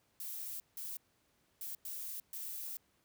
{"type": "noise bursts at uneven times", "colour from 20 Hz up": "violet", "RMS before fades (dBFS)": -43, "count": 5, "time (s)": [[0.2, 0.6], [0.77, 0.97], [1.61, 1.75], [1.85, 2.2], [2.33, 2.77]], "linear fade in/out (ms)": 2, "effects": ["pink hiss -74 dBFS RMS until 3.04 s", "high-pass 60 Hz 12 dB/octave"]}